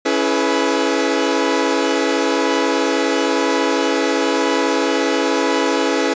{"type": "chord", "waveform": "sawtooth", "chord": "C# minor seventh", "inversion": "none", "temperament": "equal with one note detuned", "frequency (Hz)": [277.2, 329.6, 424, 493.9], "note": ["C#4", "E4", "G#4", "B4"], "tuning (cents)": [0, 0, 36, 0], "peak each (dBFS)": -17, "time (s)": [0.05, 6.14], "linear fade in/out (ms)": 10, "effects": ["resampled to 16000 Hz"]}